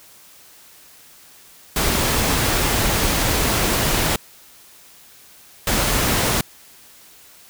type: noise bursts at uneven times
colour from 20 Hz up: pink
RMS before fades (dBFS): -19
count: 2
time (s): 1.76-4.16 / 5.67-6.41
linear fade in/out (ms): 2
effects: white hiss -47 dBFS RMS until 7.49 s